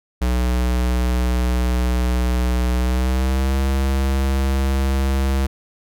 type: tone with pitch glide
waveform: square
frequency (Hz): 61.6 to 67.18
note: B1 to C2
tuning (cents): -4 to +46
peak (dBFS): -17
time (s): 0.21-5.47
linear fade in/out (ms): 10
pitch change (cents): +150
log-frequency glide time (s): 2.74-3.58
effects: none